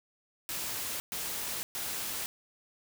white noise bursts, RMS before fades -36 dBFS, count 3, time 0.49-2.26 s, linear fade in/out 0 ms, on 510 ms, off 120 ms, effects none

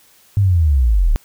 sine linear sweep, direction down, 103.83 to 32.16 Hz, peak -10 dBFS, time 0.37-1.16 s, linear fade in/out 0 ms, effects white hiss -51 dBFS RMS until 1.24 s

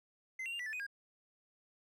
triangle tone with pitch steps, 2063 / 2743 / 2798 / 1960 / 1753 / 2497 / 1624 Hz, C7 / F7 / F7 / B6 / A6 / D#7 / G#6, -25 / -32 / +3 / -14 / -7 / +6 / -39 cents, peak -37 dBFS, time 0.39-0.866 s, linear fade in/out 5 ms, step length 68 ms, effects none

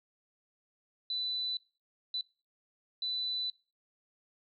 sine tone bursts at uneven times, 3989 Hz, B7, 17 cents sharp, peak -32 dBFS, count 3, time 1.1-1.57 / 2.14-2.21 / 3.02-3.5 s, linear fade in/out 2 ms, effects noise-tail reverb RT60 0.4 s tail -22 dB re dry

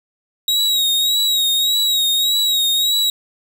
40% pulse tone with vibrato, 3805 Hz, A#7, 35 cents sharp, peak -13 dBFS, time 0.48-3.1 s, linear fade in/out 2 ms, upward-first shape sine, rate 1.7 Hz, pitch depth 49 cents each way, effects none

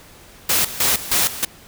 white noise with tremolo, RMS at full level -17 dBFS, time 0.49-1.45 s, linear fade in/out 5 ms, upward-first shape square, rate 3.2 Hz, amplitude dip 80%, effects pink hiss -45 dBFS RMS until 1.67 s

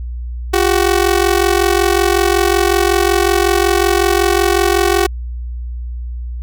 sawtooth ring-modulated tone, 374.7 Hz, F#4, 22 cents sharp, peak -4 dBFS, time 0.53-5.07 s, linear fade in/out 10 ms, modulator 22.7 Hz, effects added 60 Hz sine -21 dBFS peak until 6.42 s

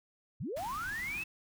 sine linear sweep, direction up, 82.41 to 2670 Hz, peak -35 dBFS, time 0.4-1.24 s, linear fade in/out 10 ms
pink band-stop noise, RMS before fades -47 dBFS, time 0.56-1.24 s, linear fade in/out 10 ms, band 350 to 800 Hz, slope 48 dB/octave
effects none

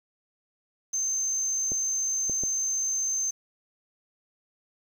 sine tone, 6272 Hz, G8, in tune, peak -25 dBFS, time 0.93-3.31 s, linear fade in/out 10 ms
clicks, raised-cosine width 2 ms, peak -23 dBFS, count 3, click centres 1.719 / 2.297 / 2.436 s
effects 8-bit

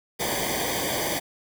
pink noise with comb filter, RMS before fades -27 dBFS, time 0.19-1.2 s, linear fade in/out 20 ms, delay 0.74 ms, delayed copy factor -1, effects none

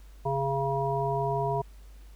harmonic tone, 137.2 Hz, C#3, 17 cents flat, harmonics 1 / 3 / 5 / 7, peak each -31 / -31 / -31 / -31 dBFS, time 0.25-1.62 s, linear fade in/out 10 ms, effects added 50 Hz sine -46 dBFS peak until 2.15 s + pink hiss -61 dBFS RMS until 2.15 s

